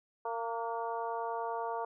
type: harmonic tone with a mistuned harmonic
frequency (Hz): 230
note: A#3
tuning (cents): -23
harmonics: 2 / 3 / 4 / 5 / 6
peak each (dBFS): -39 / -39 / -37 / -43 / -50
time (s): 0.25-1.85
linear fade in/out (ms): 5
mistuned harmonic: 6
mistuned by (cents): +53
effects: none